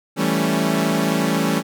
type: chord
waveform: sawtooth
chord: A dominant seventh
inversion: second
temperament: equal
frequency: 164.81 / 196 / 220 / 277.2 Hz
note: E3 / G3 / A3 / C#4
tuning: 0 / 0 / 0 / 0 cents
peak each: -19 dBFS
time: 0.16-1.63 s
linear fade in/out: 50 ms
effects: none